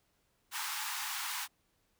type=high-pass noise; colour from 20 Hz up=pink; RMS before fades=-38 dBFS; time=0.51-1.48 s; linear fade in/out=50 ms; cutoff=810 Hz; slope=96 dB/octave; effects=pink hiss -75 dBFS RMS until 1.99 s